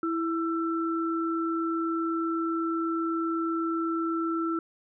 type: tone pair together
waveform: sine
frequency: 329.6 / 1336 Hz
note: E4 / E6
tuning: 0 / +23 cents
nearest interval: 2 octaves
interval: 2423 cents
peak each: -27 / -31 dBFS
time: 0.03-4.59 s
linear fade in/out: 2 ms
effects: none